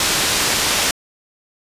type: low-pass noise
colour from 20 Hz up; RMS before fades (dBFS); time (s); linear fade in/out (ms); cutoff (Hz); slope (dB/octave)
white; -18; 0-0.91; 2; 6900; 12
effects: resampled to 32000 Hz